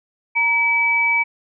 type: tone pair together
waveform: sine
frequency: 932.3 / 2293 Hz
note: A#5 / D7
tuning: 0 / -42 cents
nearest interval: octave + major third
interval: 1558 cents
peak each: -23 / -15 dBFS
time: 0.35-1.24 s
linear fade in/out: 20 ms
effects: none